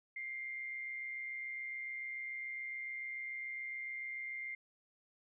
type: tone with amplitude modulation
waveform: sine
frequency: 2100 Hz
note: C7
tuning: 6 cents sharp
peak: -38 dBFS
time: 0.16-4.55 s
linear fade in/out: 5 ms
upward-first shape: sine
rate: 127 Hz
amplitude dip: 45%
effects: none